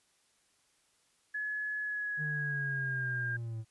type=tone with pitch glide; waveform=sine; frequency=1700 to 1607.4 Hz; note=G#6 to G6; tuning=+40 to +43 cents; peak=-33 dBFS; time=1.34-3.37 s; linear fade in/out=10 ms; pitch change=-97 cents; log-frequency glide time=1.8-3.08 s
type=linear sweep; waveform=triangle; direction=down; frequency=153.2 to 110 Hz; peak=-34 dBFS; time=2.17-3.65 s; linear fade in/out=50 ms
effects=white hiss -71 dBFS RMS until 3.7 s + resampled to 24000 Hz